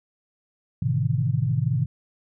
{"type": "tone cluster", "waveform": "sine", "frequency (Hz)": [107.3, 128.3, 153, 166], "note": ["A2", "C3", "D#3", "E3"], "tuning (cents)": [-43, -34, -29, 12], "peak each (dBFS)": [-26, -23, -26, -32], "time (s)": [0.82, 1.86], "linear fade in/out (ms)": 5, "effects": []}